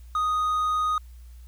triangle tone, 1244 Hz, D#6, 1 cent flat, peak -20 dBFS, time 0.15-0.98 s, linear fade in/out 2 ms, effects added 60 Hz sine -42 dBFS peak until 1.47 s + white hiss -62 dBFS RMS until 1.47 s

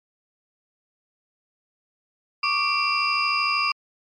sine tone cluster, 1121 / 1194 / 2347 / 2727 / 4892 Hz, C#6 / D6 / D7 / F7 / D#8, +19 / +28 / -2 / -42 / -30 cents, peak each -26 dBFS, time 2.43-3.72 s, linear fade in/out 5 ms, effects tanh soft clip ceiling -10 dBFS + MP3 64 kbps

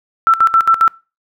sine tone with tremolo, 1336 Hz, E6, 23 cents sharp, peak -6 dBFS, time 0.27-0.88 s, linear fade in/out 0 ms, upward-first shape square, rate 7.4 Hz, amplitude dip 80%, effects noise-tail reverb RT60 0.3 s tail -23 dB re dry

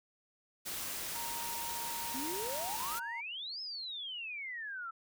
white noise, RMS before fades -40 dBFS, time 0.65-3 s, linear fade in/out 20 ms
triangle tone, 932.3 Hz, A#5, in tune, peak -40 dBFS, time 1.15-3.21 s, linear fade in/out 10 ms
sine exponential two-way sweep, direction up then down, 244.4 to 5240 to 1309 Hz, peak -39 dBFS, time 2.14-4.91 s, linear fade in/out 10 ms, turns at 3.61 s
effects none

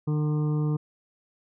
harmonic tone with a mistuned harmonic, 150.8 Hz, D3, 46 cents sharp, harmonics 1 / 2 / 3 / 5 / 6 / 7 / 8, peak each -23 / -32 / -36 / -49 / -49 / -47 / -48 dBFS, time 0.07-0.77 s, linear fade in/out 10 ms, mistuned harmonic 6, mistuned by +26 cents, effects none

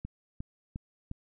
click train, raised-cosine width 5 ms, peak -25 dBFS, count 4, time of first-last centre 0.05-1.114 s, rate 2.82 Hz, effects none

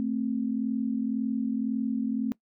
sine tone pair together, 221.6 / 263.5 Hz, A3 / C4, +13 / +12 cents, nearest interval minor third, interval 299 cents, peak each -28 / -29 dBFS, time 0-2.32 s, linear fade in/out 0 ms, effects noise-tail reverb RT60 0.1 s tail -21 dB re dry

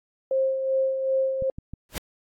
sine tone with tremolo, 531 Hz, C5, 25 cents sharp, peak -19 dBFS, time 0.31-1.5 s, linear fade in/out 2 ms, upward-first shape sine, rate 2.6 Hz, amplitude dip 50%
clicks, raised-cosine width 5 ms, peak -24 dBFS, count 3, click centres 1.423 / 1.585 / 1.736 s
pink noise with exponential growth, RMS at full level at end -26 dBFS, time 1.89-1.98 s, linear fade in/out 1 ms, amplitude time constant 19 ms
effects AAC 64 kbps

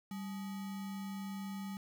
sine tone with sample-and-hold, 195.9 Hz, G3, 1 cent flat, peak -39 dBFS, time 0.11-1.77 s, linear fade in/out 2 ms, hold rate 1050 Hz, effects none

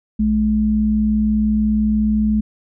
sine tone pair together, 60.1 / 214.2 Hz, B1 / A3, -46 / -46 cents, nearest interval octave + minor seventh, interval 2200 cents, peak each -22 / -14 dBFS, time 0.19-2.41 s, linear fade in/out 10 ms, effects none

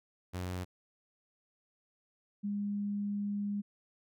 sawtooth / sine tone pair in turn, 90.8 / 203.8 Hz, F#2 / G#3, -32 / -32 cents, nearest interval octave + major second, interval 1400 cents, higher second, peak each -32 / -32 dBFS, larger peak neither, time 0.33-0.65 / 2.43-3.62 s, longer second, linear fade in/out 20 ms, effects none

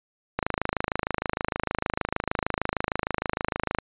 click train, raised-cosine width 0.5 ms, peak -9 dBFS, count 91, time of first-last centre 0.39-3.786 s, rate 26.5 Hz, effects resampled to 8000 Hz

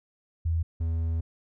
sine / triangle tone pair in turn, 82.41 / 81.84 Hz, E2 / E2, 0 / -12 cents, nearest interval unison, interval 12 cents, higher first, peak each -23 dBFS, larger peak neither, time 0.45-0.63 / 0.8-1.21 s, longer second, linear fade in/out 10 ms, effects none

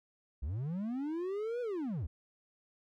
triangle linear two-way sweep, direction up then down, 58.27 to 497.8 to 58.27 Hz, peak -32 dBFS, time 0.42-2.07 s, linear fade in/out 10 ms, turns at 1.61 s, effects none

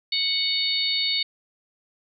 harmonic tone, 740 Hz, F#5, in tune, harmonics 3 / 4 / 5 / 6, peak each -30 / -32 / -25 / -25 dBFS, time 0.12-1.23 s, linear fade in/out 5 ms, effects none

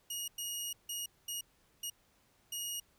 15% pulse tone bursts at uneven times, 2877 Hz, F#7, 49 cents flat, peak -30 dBFS, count 6, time 0.1-0.28 / 0.38-0.73 / 0.89-1.06 / 1.28-1.41 / 1.83-1.9 / 2.52-2.8 s, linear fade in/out 5 ms, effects pink hiss -70 dBFS RMS until 2.98 s

